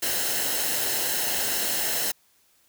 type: noise with comb filter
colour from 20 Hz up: white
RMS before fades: -26 dBFS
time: 0.02-2.12 s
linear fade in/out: 10 ms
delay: 0.85 ms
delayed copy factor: -0.55
effects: white hiss -63 dBFS RMS until 2.68 s